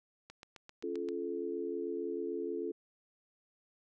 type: click train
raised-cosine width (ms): 0.2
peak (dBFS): -32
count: 7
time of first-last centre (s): 0.3-1.087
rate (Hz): 7.62
type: chord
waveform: sine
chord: Db augmented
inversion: none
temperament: just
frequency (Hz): 277.2 / 346.5 / 433.1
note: Db4 / F4 / A4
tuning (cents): 0 / -14 / -27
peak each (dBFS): -42 / -38 / -38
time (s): 0.83-2.72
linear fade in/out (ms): 10
effects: none